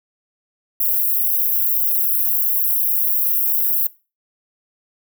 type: high-pass noise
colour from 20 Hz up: white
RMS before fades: -18 dBFS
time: 0.8-3.87 s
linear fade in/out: 5 ms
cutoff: 12000 Hz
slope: 48 dB/octave
effects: noise-tail reverb RT60 0.3 s tail -20 dB re dry